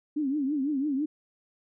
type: tone with vibrato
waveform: sine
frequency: 283.3 Hz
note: C#4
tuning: 38 cents sharp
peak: -25 dBFS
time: 0.16-1.06 s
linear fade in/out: 10 ms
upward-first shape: triangle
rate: 6 Hz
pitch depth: 170 cents each way
effects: none